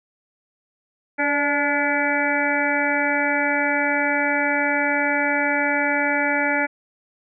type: harmonic tone with a mistuned harmonic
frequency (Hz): 287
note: D4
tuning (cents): -40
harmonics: 1 / 2 / 3 / 5 / 6 / 7 / 8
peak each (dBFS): -26 / -26 / -26 / -26 / -26 / -26 / -26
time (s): 1.18-6.67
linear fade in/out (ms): 20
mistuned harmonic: 2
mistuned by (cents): +36
effects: none